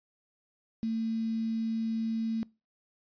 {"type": "tone with quantisation", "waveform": "sine", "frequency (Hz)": 224.6, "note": "A3", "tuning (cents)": 36, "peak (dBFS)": -28, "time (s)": [0.83, 2.43], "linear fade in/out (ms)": 0, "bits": 8, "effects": ["noise-tail reverb RT60 0.3 s tail -25 dB re dry", "resampled to 11025 Hz"]}